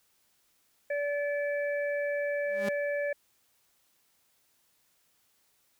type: harmonic tone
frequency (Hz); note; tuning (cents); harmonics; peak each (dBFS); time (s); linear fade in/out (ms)
577; D5; -31; 1 / 3 / 4; -29 / -36 / -42; 0.9-3.13; 5
type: tone with exponential growth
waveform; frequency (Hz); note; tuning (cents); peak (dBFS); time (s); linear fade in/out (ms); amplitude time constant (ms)
sawtooth; 202.9; G#3; -40; -25; 2.45-2.69; 5; 51
effects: white hiss -70 dBFS RMS until 5.79 s